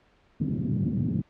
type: band-pass noise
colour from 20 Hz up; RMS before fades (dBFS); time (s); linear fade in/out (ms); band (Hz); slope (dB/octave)
pink; -27; 0.4-1.22; 10; 120 to 240; 24
effects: pink hiss -62 dBFS RMS until 1.29 s + low-pass 3000 Hz 12 dB/octave